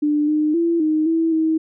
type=tone with pitch steps; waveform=sine; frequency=297.2 / 304.3 / 336.9 / 310.3 / 327 / 318.7 Hz; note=D4 / D#4 / E4 / D#4 / E4 / D#4; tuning=+21 / -38 / +38 / -5 / -14 / +42 cents; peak=-15 dBFS; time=0.02-1.58 s; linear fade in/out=10 ms; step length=260 ms; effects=none